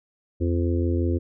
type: harmonic tone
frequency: 85.7 Hz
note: F2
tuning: 32 cents flat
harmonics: 1 / 3 / 4 / 5 / 6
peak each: -22 / -28 / -27 / -34 / -35 dBFS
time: 0.4-1.19 s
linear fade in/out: 20 ms
effects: none